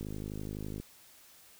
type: click train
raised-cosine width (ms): 3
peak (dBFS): -27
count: 42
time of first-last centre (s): 0.01-0.8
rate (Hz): 51.9
effects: white hiss -58 dBFS RMS until 1.59 s